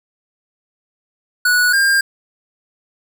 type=tone pair in turn; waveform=square; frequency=1470 / 1603.7 Hz; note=F#6 / G6; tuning=-12 / +39 cents; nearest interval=major second; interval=151 cents; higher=second; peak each=-12 dBFS; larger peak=neither; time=1.45-1.73 / 1.73-2.01 s; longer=neither; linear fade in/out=5 ms; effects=none